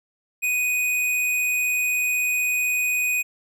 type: tone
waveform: square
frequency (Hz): 2489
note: D#7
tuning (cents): 0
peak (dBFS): -21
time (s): 0.42-3.23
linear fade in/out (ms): 20
effects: none